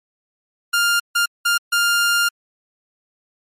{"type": "tone bursts at uneven times", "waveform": "sawtooth", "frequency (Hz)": 1402, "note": "F6", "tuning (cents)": 6, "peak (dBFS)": -11, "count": 4, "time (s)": [[0.73, 1], [1.15, 1.26], [1.45, 1.58], [1.72, 2.29]], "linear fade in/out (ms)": 10, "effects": ["MP3 64 kbps"]}